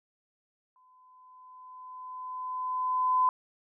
sine tone with exponential growth, 1015 Hz, B5, 47 cents sharp, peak -20 dBFS, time 0.76-3.29 s, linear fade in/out 1 ms, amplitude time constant 550 ms, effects none

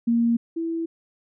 sine tone pair in turn, 233.5 / 330.2 Hz, A#3 / E4, +3 / +3 cents, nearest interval tritone, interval 600 cents, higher second, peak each -17 / -24 dBFS, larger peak first, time 0.07-0.37 / 0.56-0.86 s, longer neither, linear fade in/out 10 ms, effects none

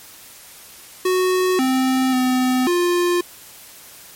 square tone with pitch steps, 369 / 260.3 / 254.8 / 352 Hz, F#4 / C4 / C4 / F4, -5 / -9 / -46 / +14 cents, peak -16 dBFS, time 1.05-3.21 s, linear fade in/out 5 ms, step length 540 ms, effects white hiss -42 dBFS RMS until 4.15 s + MP3 64 kbps

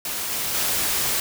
white noise with level steps, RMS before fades -28 / -26 / -23 dBFS, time 0.05-1.2 s, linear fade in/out 2 ms, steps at 0.3 / 0.54 s, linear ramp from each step 10 ms, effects none

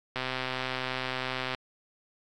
click train, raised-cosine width 0.3 ms, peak -15 dBFS, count 180, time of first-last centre 0.16-1.548 s, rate 129 Hz, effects AAC 64 kbps

